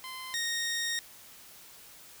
15% pulse tone pair in turn, 1035 / 1860.7 Hz, C6 / A#6, -19 / -4 cents, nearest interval minor seventh, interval 1015 cents, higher second, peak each -33 / -24 dBFS, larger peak second, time 0.04-0.34 / 0.34-0.99 s, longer second, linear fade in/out 0 ms, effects white hiss -52 dBFS RMS until 2.2 s

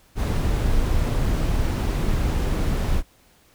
brown noise, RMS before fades -21 dBFS, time 0.15-3.03 s, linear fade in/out 50 ms, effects pink hiss -57 dBFS RMS until 3.54 s

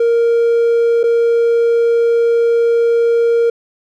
triangle tone with dropouts, 466.2 Hz, A#4, in tune, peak -7 dBFS, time 0-3.5 s, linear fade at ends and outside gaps 5 ms, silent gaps 1.032-1.038 s, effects tanh soft clip ceiling -3 dBFS

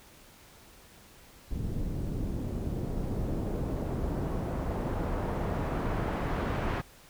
pink noise with low-pass filter sweep, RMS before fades -32 dBFS, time 1.5-6.82 s, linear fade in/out 20 ms, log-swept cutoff 240 to 1700 Hz, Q 0.72, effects pink hiss -55 dBFS RMS until 7.09 s

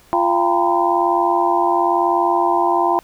sine tone cluster, 346.7 / 685 / 784 / 932 / 1013 Hz, F4 / F5 / G5 / A#5 / B5, -13 / -34 / 0 / -1 / +44 cents, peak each -20 dBFS, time 0.13-2.99 s, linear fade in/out 0 ms, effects pink hiss -50 dBFS RMS until 3.03 s

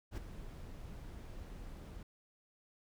brown noise with ADSR envelope, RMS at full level -37 dBFS, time 0.11-2.03 s, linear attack 67 ms, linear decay 5 ms, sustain -11 dB, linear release 4 ms, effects none

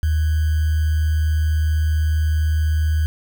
sine tone with sample-and-hold, 77.78 Hz, D#2, in tune, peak -15 dBFS, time 0.03-3.06 s, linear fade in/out 0 ms, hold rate 1575 Hz, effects none

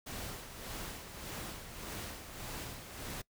pink noise with tremolo, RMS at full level -42 dBFS, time 0.06-3.22 s, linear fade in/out 10 ms, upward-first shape sine, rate 1.7 Hz, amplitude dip 55%, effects noise-tail reverb RT60 0.1 s tail -22 dB re dry

